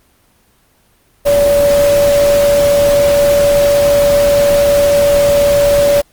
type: tone in noise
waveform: sine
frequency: 573 Hz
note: D5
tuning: 43 cents flat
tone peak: -7 dBFS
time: 1.25-6.02 s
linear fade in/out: 20 ms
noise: pink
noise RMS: -20 dBFS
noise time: 1.25-6.02 s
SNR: +10 dB
effects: pink hiss -53 dBFS RMS until 6.12 s + Opus 24 kbps